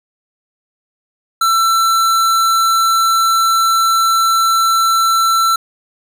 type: tone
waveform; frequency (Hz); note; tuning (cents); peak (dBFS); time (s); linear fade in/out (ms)
square; 1340; E6; +28; -11; 1.41-5.56; 5
effects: none